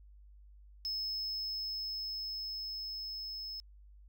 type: tone with level ramp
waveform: triangle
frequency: 5200 Hz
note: E8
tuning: 24 cents flat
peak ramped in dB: -33 to -39 dBFS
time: 0.85-3.6 s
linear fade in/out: 0 ms
effects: added 50 Hz sine -54 dBFS peak until 4.08 s